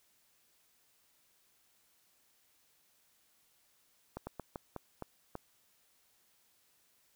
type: slowing click train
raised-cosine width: 1 ms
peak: -26 dBFS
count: 7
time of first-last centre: 4.17-5.354 s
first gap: 100 ms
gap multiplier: 1.27
effects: white hiss -71 dBFS RMS until 7.15 s